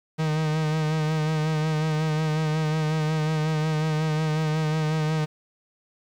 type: tone with vibrato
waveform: 45% pulse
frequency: 155.56 Hz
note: D#3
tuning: in tune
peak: -22 dBFS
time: 0.18-5.26 s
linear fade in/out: 20 ms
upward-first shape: sine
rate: 5.5 Hz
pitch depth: 33 cents each way
effects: low-pass 6000 Hz 12 dB/octave + 8-bit